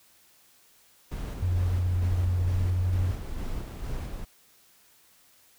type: noise with tremolo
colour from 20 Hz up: brown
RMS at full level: -33 dBFS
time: 1.11-4.25 s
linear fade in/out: 10 ms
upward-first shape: square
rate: 2.2 Hz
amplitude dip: 30%
type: tone with pitch glide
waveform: sine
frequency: 89.7 to 90.9 Hz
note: F2 to F#2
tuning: +47 to -30 cents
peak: -23 dBFS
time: 1.42-3.12 s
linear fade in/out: 10 ms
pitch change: +23 cents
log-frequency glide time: 2.38-2.65 s
effects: white hiss -60 dBFS RMS until 5.58 s